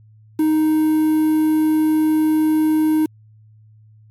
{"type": "tone with quantisation", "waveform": "triangle", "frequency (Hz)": 311.1, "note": "D#4", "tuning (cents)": 0, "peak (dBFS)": -11, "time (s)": [0.39, 3.06], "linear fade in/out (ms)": 5, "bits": 6, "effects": ["added 108 Hz sine -45 dBFS peak until 4.1 s", "MP3 96 kbps"]}